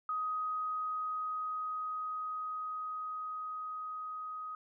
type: tone with level ramp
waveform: sine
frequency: 1255 Hz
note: D#6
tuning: 15 cents sharp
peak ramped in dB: -32 to -39 dBFS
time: 0.09-4.55 s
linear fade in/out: 2 ms
effects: none